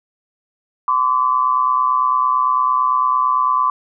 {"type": "tone pair together", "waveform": "sine", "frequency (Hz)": [1023.1, 1152], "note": ["C6", "D6"], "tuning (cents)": [-39, -34], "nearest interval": "major second", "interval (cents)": 205, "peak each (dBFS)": -16, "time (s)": [0.88, 3.7], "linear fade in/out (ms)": 2, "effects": []}